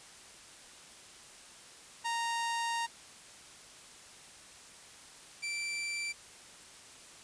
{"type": "tone pair in turn", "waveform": "sawtooth", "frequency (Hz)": [929, 2341], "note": ["A#5", "D7"], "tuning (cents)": [-6, -6], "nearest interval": "octave + major third", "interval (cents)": 1600, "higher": "second", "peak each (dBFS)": [-28, -31], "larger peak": "first", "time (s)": [[2.04, 2.87], [5.42, 6.13]], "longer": "first", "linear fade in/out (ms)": 20, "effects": ["white hiss -53 dBFS RMS until 7.23 s", "resampled to 22050 Hz"]}